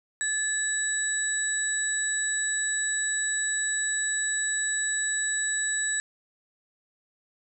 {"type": "tone cluster", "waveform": "sine", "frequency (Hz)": [1725, 3891, 7860], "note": ["A6", "B7", "B8"], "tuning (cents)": [-35, -27, -9], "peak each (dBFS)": [-28, -37, -28], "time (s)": [0.21, 6], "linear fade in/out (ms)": 0, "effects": []}